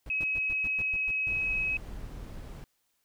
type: noise bursts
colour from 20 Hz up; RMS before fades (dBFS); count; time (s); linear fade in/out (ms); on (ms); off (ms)
brown; -41; 8; 0.06-1.11; 2; 35; 110
type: tone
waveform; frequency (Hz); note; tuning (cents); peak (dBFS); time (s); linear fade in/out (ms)
sine; 2553; D#7; +44; -27; 0.1-1.77; 2
type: noise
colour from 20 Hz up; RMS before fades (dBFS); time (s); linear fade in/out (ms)
brown; -41; 1.27-2.64; 0
effects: white hiss -75 dBFS RMS until 3.04 s